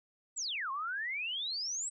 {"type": "exponential two-way sweep", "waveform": "sine", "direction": "down then up", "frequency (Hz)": [8100, 1046.5, 8100], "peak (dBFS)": -34, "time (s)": [0.36, 1.9], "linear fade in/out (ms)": 20, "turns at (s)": 0.71, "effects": []}